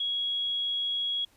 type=tone; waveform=sine; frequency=3322 Hz; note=G#7; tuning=in tune; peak=-27 dBFS; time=0-1.25 s; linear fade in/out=5 ms; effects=pink hiss -63 dBFS RMS until 1.36 s + resampled to 32000 Hz